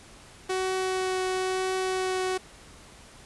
sawtooth tone with vibrato, 374 Hz, F#4, 19 cents sharp, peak -22 dBFS, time 0.49-2.38 s, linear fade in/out 10 ms, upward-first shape triangle, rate 1 Hz, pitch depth 9 cents each way, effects pink hiss -50 dBFS RMS until 3.25 s + resampled to 24000 Hz

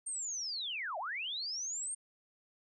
sine linear two-way sweep, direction down then up, 8820 to 599 to 8780 Hz, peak -36 dBFS, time 0.06-1.95 s, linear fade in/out 10 ms, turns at 0.98 s, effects none

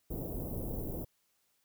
pink band-stop noise, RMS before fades -38 dBFS, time 0.1-1.05 s, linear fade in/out 10 ms, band 590 to 15000 Hz, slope 24 dB/octave, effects white hiss -75 dBFS RMS until 1.64 s

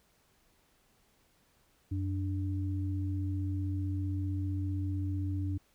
sine tone pair together, 92.5 / 293 Hz, F#2 / D4, 0 / -4 cents, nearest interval octave + minor sixth, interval 1996 cents, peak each -31 / -38 dBFS, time 1.91-5.58 s, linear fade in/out 10 ms, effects pink hiss -69 dBFS RMS until 5.74 s

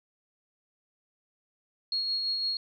sine tone with tremolo, 4300 Hz, C8, 47 cents sharp, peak -26 dBFS, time 1.92-2.57 s, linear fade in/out 2 ms, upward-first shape sine, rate 5.9 Hz, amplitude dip 30%, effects none

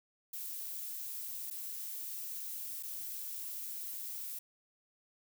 violet noise with dropouts, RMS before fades -42 dBFS, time 0.33-4.39 s, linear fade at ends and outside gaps 5 ms, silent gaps 1.502-1.508 / 2.828-2.832 s, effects none

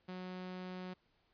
sawtooth tone, 183.4 Hz, F#3, 15 cents flat, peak -39 dBFS, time 0.08-0.94 s, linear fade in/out 10 ms, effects pink hiss -75 dBFS RMS until 1.33 s + resampled to 11025 Hz

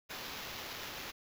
white noise with sample-and-hold, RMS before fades -44 dBFS, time 0.09-1.12 s, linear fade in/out 20 ms, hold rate 8820 Hz, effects none

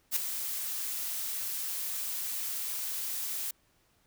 blue noise with ADSR envelope, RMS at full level -26 dBFS, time 0.11-3.51 s, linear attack 52 ms, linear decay 7 ms, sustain -9 dB, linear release 5 ms, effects pink hiss -69 dBFS RMS until 4.06 s

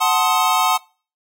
square chord, F# diminished seventh, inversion none, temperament equal with one note detuned, 740 / 880 / 1046.5 / 1259 Hz, F#5 / A5 / C6 / Eb6, 0 / 0 / 0 / +20 cents, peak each -21 dBFS, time 0-0.78 s, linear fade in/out 20 ms, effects noise-tail reverb RT60 0.4 s tail -24 dB re dry + AAC 64 kbps

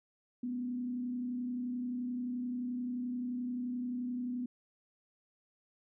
sine tone with frequency modulation, 246.9 Hz, B3, in tune, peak -34 dBFS, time 0.43-4.46 s, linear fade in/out 5 ms, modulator 31.5 Hz, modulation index 0.36, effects none

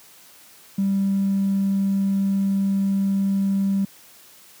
triangle tone with tanh clipping, 196 Hz, G3, in tune, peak -17 dBFS, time 0.78-3.85 s, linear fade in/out 5 ms, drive 1 dB, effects white hiss -49 dBFS RMS until 4.6 s + high-pass 100 Hz 12 dB/octave

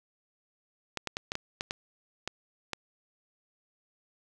clicks, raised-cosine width 0.2 ms, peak -15 dBFS, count 9, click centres 0.973 / 1.073 / 1.169 / 1.319 / 1.354 / 1.609 / 1.709 / 2.276 / 2.733 s, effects none

